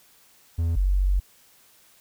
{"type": "tone pair in turn", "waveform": ["triangle", "sine"], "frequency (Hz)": [83.3, 47.2], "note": ["E2", "F#1"], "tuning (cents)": [19, 35], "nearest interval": "minor seventh", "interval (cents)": 984, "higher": "first", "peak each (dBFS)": [-19, -18], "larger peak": "second", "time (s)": [[0.58, 0.76], [0.76, 1.2]], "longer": "second", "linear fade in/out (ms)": 10, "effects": ["white hiss -57 dBFS RMS until 2 s"]}